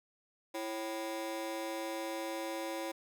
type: ring-modulated tone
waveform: 30% pulse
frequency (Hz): 440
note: A4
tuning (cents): 0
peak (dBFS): -31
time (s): 0.54-2.92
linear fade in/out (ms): 10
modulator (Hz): 107
effects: none